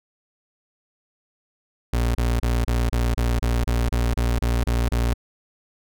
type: tone bursts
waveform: 35% pulse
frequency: 59 Hz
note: A#1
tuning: 22 cents sharp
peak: -17 dBFS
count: 13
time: 1.93-5.138 s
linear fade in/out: 5 ms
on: 220 ms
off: 29 ms
effects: none